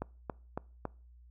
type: click train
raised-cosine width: 1 ms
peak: -21 dBFS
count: 4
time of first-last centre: 0.02-0.853 s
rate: 3.6 Hz
effects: noise-tail reverb RT60 0.4 s tail -24 dB re dry + added 60 Hz sine -54 dBFS peak until 1.3 s